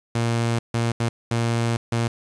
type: tone bursts at uneven times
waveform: sawtooth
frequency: 116.54 Hz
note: A#2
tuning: in tune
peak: -16 dBFS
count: 5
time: 0.15-0.59 / 0.74-0.92 / 1-1.09 / 1.31-1.77 / 1.92-2.08 s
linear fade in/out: 5 ms
effects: resampled to 22050 Hz + 7-bit